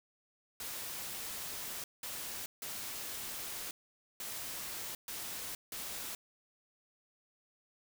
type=noise bursts at uneven times; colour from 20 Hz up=white; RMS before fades=-42 dBFS; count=6; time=0.6-1.84 / 2.03-2.46 / 2.62-3.71 / 4.2-4.95 / 5.08-5.55 / 5.72-6.15 s; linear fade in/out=2 ms; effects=none